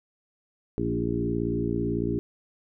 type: harmonic tone with a mistuned harmonic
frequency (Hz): 58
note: A#1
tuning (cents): -8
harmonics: 1 / 2 / 3 / 4 / 5 / 6 / 7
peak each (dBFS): -36 / -32 / -33 / -32 / -31 / -32 / -32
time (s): 0.78-2.19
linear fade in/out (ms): 0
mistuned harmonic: 6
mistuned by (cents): -16
effects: none